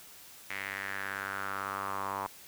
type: tone with band-pass filter sweep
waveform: sawtooth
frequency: 98 Hz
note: G2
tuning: in tune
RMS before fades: -37 dBFS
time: 0.5-2.27 s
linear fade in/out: 0 ms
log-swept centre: 2100 to 980 Hz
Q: 4.3
effects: white hiss -52 dBFS RMS until 2.47 s